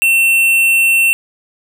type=tone with tanh clipping; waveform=triangle; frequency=2700 Hz; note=E7; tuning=41 cents sharp; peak=-10 dBFS; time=0.02-1.13 s; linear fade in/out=0 ms; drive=18 dB; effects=none